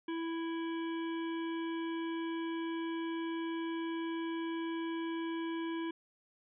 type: harmonic tone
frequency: 330.2 Hz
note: E4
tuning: 3 cents sharp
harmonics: 1 / 3 / 5 / 7 / 9 / 10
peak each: -35 / -45 / -49 / -52 / -54 / -55 dBFS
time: 0.08-5.91 s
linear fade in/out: 5 ms
effects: none